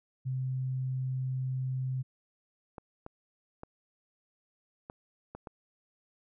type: tone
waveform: sine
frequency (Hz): 130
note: C3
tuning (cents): -11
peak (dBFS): -30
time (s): 0.25-2.03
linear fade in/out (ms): 20
type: clicks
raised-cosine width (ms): 1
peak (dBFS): -28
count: 6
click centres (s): 2.782 / 3.064 / 3.634 / 4.899 / 5.35 / 5.472
effects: none